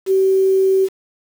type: tone with quantisation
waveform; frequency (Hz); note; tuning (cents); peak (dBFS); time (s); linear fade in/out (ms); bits
sine; 382.8; G4; -41; -11; 0.06-0.89; 50; 6
effects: none